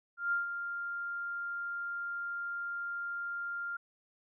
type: tone with ADSR envelope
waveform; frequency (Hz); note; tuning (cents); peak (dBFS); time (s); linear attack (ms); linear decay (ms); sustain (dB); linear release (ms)
sine; 1396.9; F6; 0; -27; 0.17-3.77; 150; 140; -8; 8
effects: none